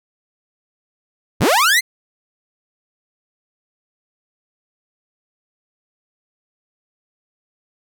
sawtooth linear sweep, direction up, 34.15 to 2130 Hz, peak -8 dBFS, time 1.4-1.81 s, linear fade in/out 20 ms, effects none

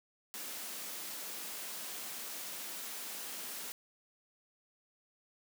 white high-pass noise, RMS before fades -43 dBFS, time 0.34-3.72 s, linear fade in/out 0 ms, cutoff 170 Hz, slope 48 dB/octave, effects none

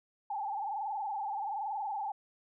sine tone with frequency modulation, 830.6 Hz, G#5, in tune, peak -33 dBFS, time 0.3-2.12 s, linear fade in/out 5 ms, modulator 21.2 Hz, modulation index 2.4, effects none

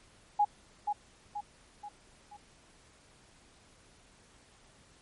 sine tone with echo, 828 Hz, G#5, 5 cents flat, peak -22 dBFS, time 0.39-0.45 s, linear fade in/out 10 ms, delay 480 ms, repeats 4, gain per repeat -6 dB, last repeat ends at 2.37 s, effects pink hiss -61 dBFS RMS until 5.01 s + MP3 48 kbps

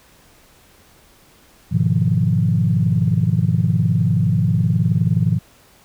sine chord, F half-diminished seventh, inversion first, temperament equal, 103.83 / 123.47 / 155.56 / 174.61 Hz, Ab2 / Cb3 / Eb3 / F3, 0 / 0 / 0 / 0 cents, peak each -19 dBFS, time 1.71-5.39 s, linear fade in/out 20 ms, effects tanh soft clip ceiling -4 dBFS + pink hiss -51 dBFS RMS until 5.84 s

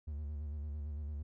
triangle tone with vibrato, 74 Hz, D2, 14 cents sharp, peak -36 dBFS, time 0.07-1.23 s, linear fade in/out 10 ms, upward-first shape square, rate 8.9 Hz, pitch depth 54 cents each way, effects none

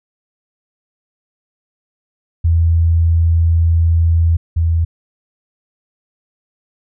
sine tone pair in turn, 83.1 / 82.69 Hz, E2 / E2, +15 / +6 cents, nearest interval unison, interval 9 cents, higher first, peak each -9 / -11 dBFS, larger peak first, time 2.44-4.37 / 4.56-4.85 s, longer first, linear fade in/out 10 ms, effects none

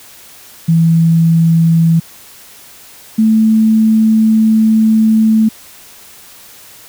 sine tone pair in turn, 164.81 / 220 Hz, E3 / A3, 0 / 0 cents, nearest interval perfect fourth, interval 500 cents, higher second, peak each -6 dBFS, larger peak neither, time 0.68-2 / 3.18-5.49 s, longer second, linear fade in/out 10 ms, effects white hiss -38 dBFS RMS until 6.88 s

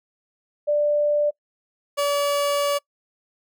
sine / 30% pulse tone pair in turn, 590 / 572.9 Hz, D5 / D5, +8 / -43 cents, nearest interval minor second, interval 51 cents, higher first, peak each -17 dBFS, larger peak neither, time 0.67-1.31 / 1.97-2.79 s, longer second, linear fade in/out 20 ms, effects noise-tail reverb RT60 0.1 s tail -24 dB re dry

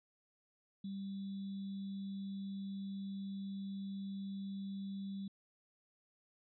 sine tone with sample-and-hold, 196 Hz, G3, in tune, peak -40 dBFS, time 0.84-5.28 s, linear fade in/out 5 ms, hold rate 3675 Hz, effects resampled to 11025 Hz

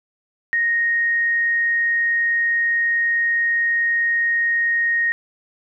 sine tone, 1864.7 Hz, A#6, in tune, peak -16 dBFS, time 0.53-5.12 s, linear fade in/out 0 ms, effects none

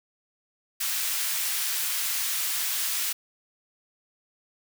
white high-pass noise, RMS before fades -28 dBFS, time 0.8-3.13 s, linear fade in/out 10 ms, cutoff 1400 Hz, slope 12 dB/octave, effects none

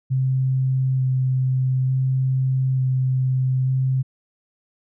sine tone with vibrato, 130.5 Hz, C3, 4 cents flat, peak -17 dBFS, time 0.1-4.03 s, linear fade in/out 20 ms, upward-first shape square, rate 0.56 Hz, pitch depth 9 cents each way, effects none

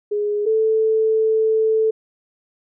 sine tone pair in turn, 415.3 / 440 Hz, G#4 / A4, 0 / 0 cents, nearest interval minor second, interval 100 cents, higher second, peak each -18 / -14 dBFS, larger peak second, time 0.11-0.46 / 0.46-1.91 s, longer second, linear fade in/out 10 ms, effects none

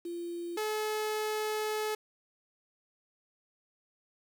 sine / sawtooth tone pair in turn, 343.6 / 429 Hz, F4 / A4, -28 / -44 cents, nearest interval major third, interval 384 cents, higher second, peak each -35 / -27 dBFS, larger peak second, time 0.05-0.57 / 0.57-1.95 s, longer second, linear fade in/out 5 ms, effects 9-bit

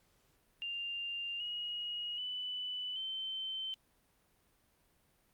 sine tone with pitch steps, 2794 / 2889 / 2988 / 3089 Hz, F7 / F#7 / F#7 / G7, 0 / -42 / +16 / -26 cents, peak -37 dBFS, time 0.62-3.74 s, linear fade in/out 0 ms, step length 780 ms, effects pink hiss -72 dBFS RMS until 5.33 s + Opus 48 kbps

